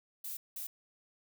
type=noise bursts at uneven times; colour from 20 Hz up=violet; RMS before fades=-41 dBFS; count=2; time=0.24-0.37 / 0.56-0.67 s; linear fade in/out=5 ms; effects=none